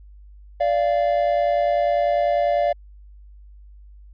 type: tone pair together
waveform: triangle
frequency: 582 / 692.1 Hz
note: D5 / F5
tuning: -16 / -16 cents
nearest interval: minor third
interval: 300 cents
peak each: -18 dBFS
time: 0.6-2.73 s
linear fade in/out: 10 ms
effects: added 50 Hz sine -42 dBFS peak until 4.13 s + resampled to 11025 Hz